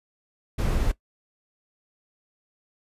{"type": "noise", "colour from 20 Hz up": "brown", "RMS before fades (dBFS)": -23, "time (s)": [0.58, 0.92], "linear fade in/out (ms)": 10, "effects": ["noise-tail reverb RT60 0.1 s tail -18 dB re dry", "resampled to 32000 Hz"]}